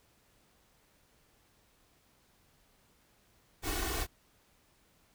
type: noise with comb filter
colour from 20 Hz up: pink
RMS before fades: -34 dBFS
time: 3.62-4.07 s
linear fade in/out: 50 ms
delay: 2.7 ms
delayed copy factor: +0.95
effects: pink hiss -68 dBFS RMS until 5.14 s